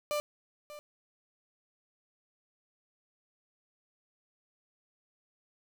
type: tone with echo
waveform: 35% pulse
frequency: 593 Hz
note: D5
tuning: 17 cents sharp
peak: -28 dBFS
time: 0.11-0.2 s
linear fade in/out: 0 ms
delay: 590 ms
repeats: 1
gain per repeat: -15 dB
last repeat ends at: 0.79 s
effects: 10-bit